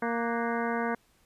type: harmonic tone with a mistuned harmonic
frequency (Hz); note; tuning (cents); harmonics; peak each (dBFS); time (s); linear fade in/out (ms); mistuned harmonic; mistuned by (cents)
233.1; A#3; 0; 1 / 2 / 3 / 4 / 5 / 6 / 7 / 8 / 9; -32 / -33 / -35 / -36 / -38 / -38 / -39 / -43 / -44; 0.02-0.95; 5; 6; +100
effects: pink hiss -66 dBFS RMS until 1.25 s + resampled to 32000 Hz